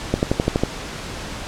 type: accelerating click train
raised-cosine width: 2 ms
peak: -3 dBFS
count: 7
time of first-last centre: 0.14-0.636 s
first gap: 89 ms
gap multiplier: 0.97
effects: pink hiss -31 dBFS RMS until 1.47 s + low-pass 7000 Hz 12 dB/octave